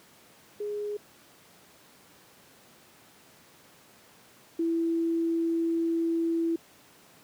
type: tone pair in turn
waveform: sine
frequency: 415.3 / 331.8 Hz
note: G#4 / E4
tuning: 0 / +11 cents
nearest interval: major third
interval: 389 cents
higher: first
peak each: -30 / -24 dBFS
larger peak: second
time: 0.6-0.97 / 4.59-6.56 s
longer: second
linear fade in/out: 5 ms
effects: pink hiss -56 dBFS RMS until 7.23 s + high-pass 150 Hz 12 dB/octave